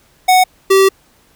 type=tone pair in turn; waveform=square; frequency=740 / 386.6 Hz; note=F#5 / G4; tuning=0 / -24 cents; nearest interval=major seventh; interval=1124 cents; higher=first; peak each=-7 dBFS; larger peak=neither; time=0.28-0.44 / 0.7-0.89 s; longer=second; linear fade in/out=10 ms; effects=pink hiss -52 dBFS RMS until 1.35 s